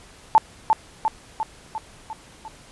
sine tone with echo, 880 Hz, A5, in tune, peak -9 dBFS, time 0.35-0.38 s, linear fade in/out 0 ms, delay 350 ms, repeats 6, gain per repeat -4 dB, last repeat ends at 2.48 s, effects pink hiss -48 dBFS RMS until 2.71 s + resampled to 24000 Hz

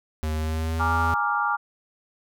square tone with pitch glide, 77.78 to 82.88 Hz, D#2 to E2, 0 to +10 cents, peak -25 dBFS, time 0.23-1.14 s, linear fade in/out 0 ms, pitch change +110 cents, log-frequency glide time 0.34-0.94 s
sine chord, Bb dominant seventh, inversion third, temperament equal, 830.6 / 932.3 / 1174.7 / 1396.9 Hz, Ab5 / Bb5 / D6 / F6, 0 / 0 / 0 / 0 cents, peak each -27 / -29 / -26 / -26 dBFS, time 0.79-1.57 s, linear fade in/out 20 ms
effects none

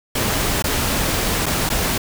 pink noise with dropouts, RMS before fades -20 dBFS, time 0.15-1.98 s, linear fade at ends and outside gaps 5 ms, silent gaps 0.624-0.64 / 1.459-1.463 / 1.692-1.7 s, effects none

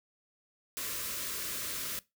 white band-stop noise, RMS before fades -37 dBFS, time 0.77-1.99 s, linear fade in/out 0 ms, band 650 to 990 Hz, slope 96 dB/octave, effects noise-tail reverb RT60 0.2 s tail -20 dB re dry

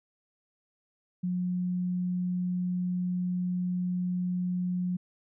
sine tone, 180 Hz, F#3, 47 cents flat, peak -27 dBFS, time 1.23-4.97 s, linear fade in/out 10 ms, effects none

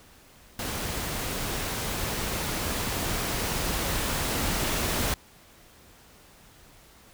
pink noise with level ramp, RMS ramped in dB -32 to -27 dBFS, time 0.59-5.14 s, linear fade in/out 2 ms, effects pink hiss -54 dBFS RMS until 7.13 s

